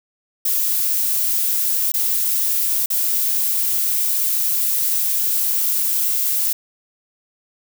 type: noise with dropouts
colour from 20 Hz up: violet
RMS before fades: -19 dBFS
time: 0.45-6.53 s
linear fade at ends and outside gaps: 5 ms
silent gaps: 1.92-1.939 / 2.86-2.902 s
effects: none